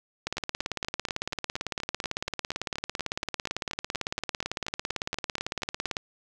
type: two click trains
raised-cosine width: 0.2 ms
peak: -12 / -17 dBFS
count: 103 / 24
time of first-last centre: 0.27-5.968 / 0.37-5.859 s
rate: 17.9 / 4.19 Hz
effects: none